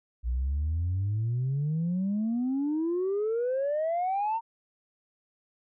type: exponential sweep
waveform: sine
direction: up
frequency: 57.7 to 930 Hz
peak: -24 dBFS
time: 0.23-4.41 s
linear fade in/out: 50 ms
effects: tanh soft clip ceiling -23 dBFS